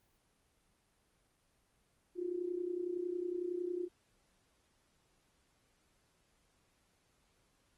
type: tone with amplitude modulation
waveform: sine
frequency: 355.2 Hz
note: F4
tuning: 29 cents sharp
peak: -32 dBFS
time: 2.15-3.89 s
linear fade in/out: 50 ms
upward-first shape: sine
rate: 30.9 Hz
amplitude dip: 75%
effects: pink hiss -74 dBFS RMS until 7.77 s + Opus 24 kbps